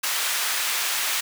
pink high-pass noise, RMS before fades -25 dBFS, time 0.03-1.21 s, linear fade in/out 10 ms, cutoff 1400 Hz, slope 12 dB/octave, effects none

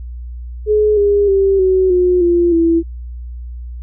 sine tone with pitch steps, 423.6 / 406.8 / 390.7 / 375.2 / 360.3 / 346.1 / 332.3 Hz, G#4 / G#4 / G4 / F#4 / F#4 / F4 / E4, +34 / -36 / -6 / +24 / -46 / -16 / +14 cents, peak -9 dBFS, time 0.66-2.83 s, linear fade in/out 50 ms, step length 310 ms, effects added 60 Hz sine -25 dBFS peak until 3.82 s

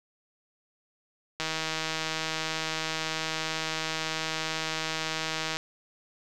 click train, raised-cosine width 0.2 ms, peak -13 dBFS, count 664, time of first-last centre 1.4-5.57 s, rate 159 Hz, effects none

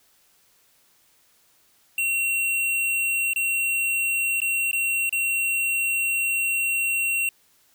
square tone with dropouts, 2733 Hz, F7, 38 cents flat, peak -22 dBFS, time 1.98-7.29 s, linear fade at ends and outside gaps 2 ms, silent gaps 3.334-3.36 / 4.403-4.417 / 4.713-4.73 / 5.094-5.126 s, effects white hiss -61 dBFS RMS until 7.74 s

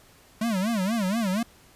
square tone with vibrato, 207.7 Hz, G#3, in tune, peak -24 dBFS, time 0.41-1.43 s, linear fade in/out 5 ms, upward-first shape sine, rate 4.2 Hz, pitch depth 220 cents each way, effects pink hiss -55 dBFS RMS until 1.75 s + resampled to 32000 Hz

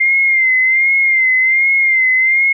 sine tone with vibrato, 2099 Hz, C7, 5 cents sharp, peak -9 dBFS, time 0-2.53 s, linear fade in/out 10 ms, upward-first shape sine, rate 1.3 Hz, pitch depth 54 cents each way, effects none

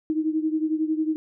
sine beating tone pair, 311.1 / 322.1 Hz, D#4 / E4, 0 / -40 cents, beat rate 11 Hz, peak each -23 / -27 dBFS, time 0.1-1.16 s, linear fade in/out 0 ms, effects none

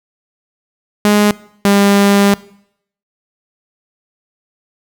sawtooth tone pair in turn, 207.7 / 200.6 Hz, G#3 / G3, 0 / +40 cents, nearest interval minor second, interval 60 cents, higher first, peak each -4 dBFS, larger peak neither, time 1.05-1.31 / 1.65-2.34 s, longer second, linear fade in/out 0 ms, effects noise-tail reverb RT60 0.7 s tail -21 dB re dry

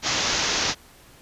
white low-pass noise, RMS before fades -24 dBFS, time 0.02-0.75 s, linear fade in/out 50 ms, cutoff 6700 Hz, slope 96 dB/octave, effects pink hiss -51 dBFS RMS until 1.21 s + resampled to 32000 Hz

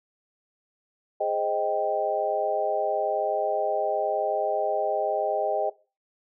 sine chord, Ab major seventh, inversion none, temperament equal, 415.3 / 523.3 / 622.3 / 784 Hz, Ab4 / C5 / Eb5 / G5, 0 / 0 / 0 / 0 cents, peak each -31 / -32 / -26 / -28 dBFS, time 1.2-5.7 s, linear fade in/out 10 ms, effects noise-tail reverb RT60 0.3 s tail -18 dB re dry

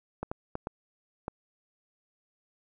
clicks, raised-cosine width 1 ms, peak -19 dBFS, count 5, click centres 0.23 / 0.315 / 0.554 / 0.671 / 1.281 s, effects none

